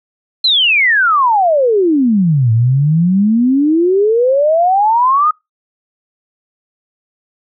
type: exponential two-way sweep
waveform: sine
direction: down then up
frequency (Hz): 4186 to 109.9 to 1267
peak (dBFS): -8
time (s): 0.44-5.31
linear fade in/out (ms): 5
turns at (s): 2.52
effects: noise-tail reverb RT60 0.2 s tail -26 dB re dry